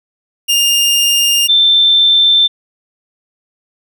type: tone pair in turn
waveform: sawtooth / sine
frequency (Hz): 2814 / 3556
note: F7 / A7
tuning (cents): +12 / +18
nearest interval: major third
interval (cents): 406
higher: second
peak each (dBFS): -6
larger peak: neither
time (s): 0.48-1.48 / 1.48-2.48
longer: neither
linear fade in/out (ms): 20
effects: none